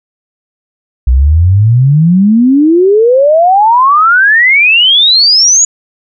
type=exponential sweep; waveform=sine; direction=up; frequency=59.6 to 6910 Hz; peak=-3 dBFS; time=1.07-5.65 s; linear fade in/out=5 ms; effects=none